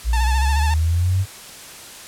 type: exponential sweep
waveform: sine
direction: up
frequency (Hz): 56.3 to 98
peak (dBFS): -15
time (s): 0.04-1.26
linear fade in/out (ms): 50
type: tone with vibrato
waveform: sawtooth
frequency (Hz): 880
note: A5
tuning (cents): 0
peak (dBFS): -19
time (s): 0.13-0.74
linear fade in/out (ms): 2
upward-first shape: sine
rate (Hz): 14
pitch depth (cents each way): 56
effects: white hiss -38 dBFS RMS until 2.07 s + low-pass 11000 Hz 12 dB/octave